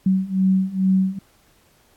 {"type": "beating tone pair", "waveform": "sine", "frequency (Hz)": [188, 190.3], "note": ["F#3", "F#3"], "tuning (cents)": [28, 49], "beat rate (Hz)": 2.3, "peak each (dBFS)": [-20, -18], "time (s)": [0.06, 1.19], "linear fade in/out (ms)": 5, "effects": ["pink hiss -58 dBFS RMS until 1.96 s", "AAC 64 kbps"]}